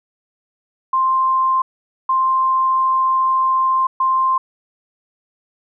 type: tone bursts at uneven times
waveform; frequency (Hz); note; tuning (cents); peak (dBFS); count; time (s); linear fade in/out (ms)
sine; 1049; C6; +4; -13; 3; 0.93-1.62 / 2.09-3.87 / 4-4.38; 5
effects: none